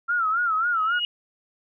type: tone with vibrato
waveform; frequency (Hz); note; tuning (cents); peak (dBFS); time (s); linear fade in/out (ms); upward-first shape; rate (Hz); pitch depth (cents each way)
sine; 1354; E6; +46; -20; 0.08-1; 20; sine; 3.7; 120
type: tone with exponential growth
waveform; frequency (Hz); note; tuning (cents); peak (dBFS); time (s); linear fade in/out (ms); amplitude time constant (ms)
sine; 2886; F#7; -44; -20; 0.74-1.05; 1; 66
effects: none